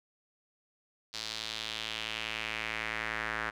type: tone with band-pass filter sweep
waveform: square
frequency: 55.3 Hz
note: A1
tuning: 9 cents sharp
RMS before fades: -37 dBFS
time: 1.13-3.51 s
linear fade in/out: 20 ms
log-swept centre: 4500 to 1600 Hz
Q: 2.5
effects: none